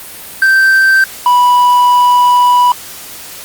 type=tone pair in turn; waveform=triangle; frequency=1560 / 982.7 Hz; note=G6 / B5; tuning=-9 / -9 cents; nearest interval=minor sixth; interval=800 cents; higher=first; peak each=-3 dBFS; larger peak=neither; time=0.42-1.04 / 1.26-2.72 s; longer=second; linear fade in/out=2 ms; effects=white hiss -29 dBFS RMS until 3.44 s + Opus 32 kbps